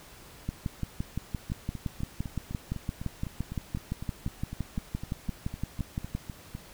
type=two click trains; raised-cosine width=5 ms; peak=-24 / -18 dBFS; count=21 / 34; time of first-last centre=1.5-6.551 / 0.49-6.15 s; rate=3.96 / 5.83 Hz; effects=pink hiss -51 dBFS RMS until 6.73 s